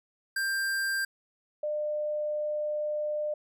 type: tone pair in turn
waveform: square / sine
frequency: 1585 / 600.9 Hz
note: G6 / D5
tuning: +19 / +40 cents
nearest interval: octave + perfect fourth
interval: 1679 cents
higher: first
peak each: -28 dBFS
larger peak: neither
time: 0.36-1.05 / 1.63-3.34 s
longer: second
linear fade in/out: 5 ms
effects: none